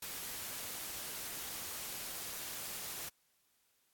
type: noise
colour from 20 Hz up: white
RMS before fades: -43 dBFS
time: 0.02-3.09 s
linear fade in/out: 5 ms
effects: white hiss -75 dBFS RMS until 3.93 s + AAC 64 kbps